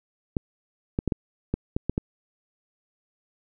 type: clicks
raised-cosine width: 3 ms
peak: -11 dBFS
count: 8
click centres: 0.368 / 0.989 / 1.077 / 1.122 / 1.54 / 1.765 / 1.896 / 1.979 s
effects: none